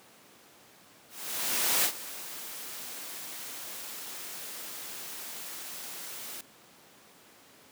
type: noise with ADSR envelope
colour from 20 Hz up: white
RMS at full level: -25 dBFS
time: 1.09-6.41 s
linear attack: 750 ms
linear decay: 78 ms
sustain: -16 dB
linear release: 3 ms
effects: pink hiss -56 dBFS RMS until 7.71 s + high-pass 200 Hz 12 dB/octave